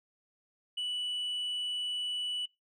sine tone, 2960 Hz, F#7, in tune, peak -29 dBFS, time 0.77-2.46 s, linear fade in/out 10 ms, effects noise-tail reverb RT60 0.2 s tail -23 dB re dry + tanh soft clip ceiling -31 dBFS

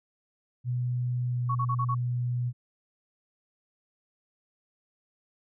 sine tone with pitch glide, 123.47 to 122.55 Hz, B2 to B2, 0 to -13 cents, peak -26 dBFS, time 0.64-2.53 s, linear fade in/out 50 ms, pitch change -13 cents, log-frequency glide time 1.28-1.42 s
sine tone bursts, 1114 Hz, C#6, 8 cents sharp, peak -27 dBFS, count 5, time 1.49-1.948 s, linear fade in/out 10 ms, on 62 ms, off 37 ms
effects none

